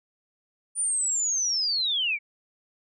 sine linear sweep, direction down, 9397 to 2200 Hz, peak -23 dBFS, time 0.75-2.19 s, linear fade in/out 50 ms, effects none

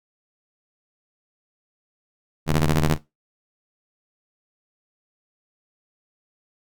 sawtooth ring-modulated tone, 78.6 Hz, D#2, 18 cents sharp, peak -10 dBFS, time 2.46-2.98 s, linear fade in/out 50 ms, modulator 71.5 Hz, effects noise-tail reverb RT60 0.2 s tail -17 dB re dry

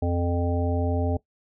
harmonic tone, 86.8 Hz, F2, 10 cents flat, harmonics 1 / 3 / 5 / 7 / 9, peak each -24 / -29 / -31 / -32 / -34 dBFS, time 0.02-1.17 s, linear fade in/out 5 ms, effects noise-tail reverb RT60 0.1 s tail -18 dB re dry

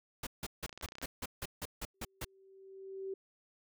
pink noise bursts, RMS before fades -40 dBFS, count 11, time 0.23-2.248 s, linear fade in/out 5 ms, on 38 ms, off 160 ms
clicks, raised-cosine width 0.2 ms, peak -29 dBFS, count 10, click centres 0.694 / 0.728 / 0.776 / 0.812 / 0.846 / 0.887 / 0.921 / 0.954 / 0.984 / 1.016 s
sine tone with exponential growth, 385.5 Hz, G4, 29 cents flat, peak -36 dBFS, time 1.94-3.14 s, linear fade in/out 5 ms, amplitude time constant 260 ms
effects none

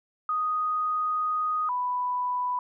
sine tone pair in turn, 1244.5 / 991.2 Hz, D#6 / B5, 0 / +6 cents, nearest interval major third, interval 394 cents, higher first, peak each -24 / -25 dBFS, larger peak first, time 0.29-1.69 / 1.69-2.59 s, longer first, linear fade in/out 2 ms, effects none

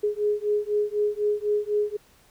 sine beating tone pair, 415.3 / 419.3 Hz, G#4 / G#4, 0 / +17 cents, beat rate 4 Hz, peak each -25 dBFS, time 0.03-1.97 s, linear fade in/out 10 ms, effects pink hiss -58 dBFS RMS until 2.3 s

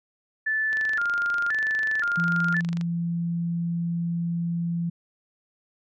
sine tone with vibrato, 1568 Hz, G6, in tune, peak -22 dBFS, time 0.46-2.61 s, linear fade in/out 10 ms, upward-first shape square, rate 0.96 Hz, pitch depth 190 cents each way
click train, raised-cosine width 0.2 ms, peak -21 dBFS, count 52, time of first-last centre 0.73-2.812 s, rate 24.5 Hz
sine tone, 170 Hz, F3, 46 cents flat, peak -24 dBFS, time 2.17-4.9 s, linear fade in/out 10 ms
effects none

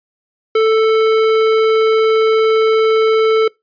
sine tone with tanh clipping, 441.3 Hz, A4, 5 cents sharp, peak -11 dBFS, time 0.55-3.48 s, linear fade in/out 5 ms, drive 17 dB, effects noise-tail reverb RT60 0.2 s tail -25 dB re dry + resampled to 11025 Hz

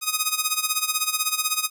5% pulse tone with tremolo, 1251 Hz, D#6, 9 cents sharp, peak -7 dBFS, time 0.01-1.7 s, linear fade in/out 50 ms, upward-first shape sine, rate 16 Hz, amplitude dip 80%, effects none

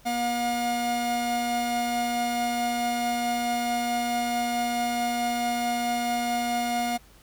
45% pulse tone pair together, 240.2 / 716 Hz, B3 / F5, -48 / +43 cents, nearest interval octave + perfect fifth, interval 1891 cents, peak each -30 / -26 dBFS, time 0.05-6.98 s, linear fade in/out 20 ms, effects added 50 Hz sine -55 dBFS peak until 7.22 s + pink hiss -56 dBFS RMS until 7.22 s

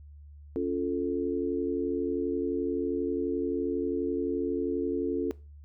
sine chord, Db augmented, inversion none, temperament equal, 277.2 / 349.2 / 440 Hz, Db4 / F4 / A4, 0 / 0 / 0 cents, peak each -31 dBFS, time 0.56-5.31 s, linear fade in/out 0 ms, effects noise-tail reverb RT60 0.3 s tail -19 dB re dry + added 73 Hz sine -46 dBFS peak until 5.64 s

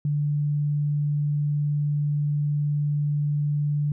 sine tone, 146.83 Hz, D3, in tune, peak -21 dBFS, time 0.05-3.92 s, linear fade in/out 2 ms, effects none

